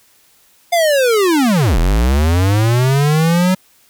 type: linear two-way sweep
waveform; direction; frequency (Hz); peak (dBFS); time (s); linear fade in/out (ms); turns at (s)
square; down then up; 709 to 38.89 to 188.4; -11; 0.72-3.55; 10; 1.78
effects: white hiss -52 dBFS RMS until 3.89 s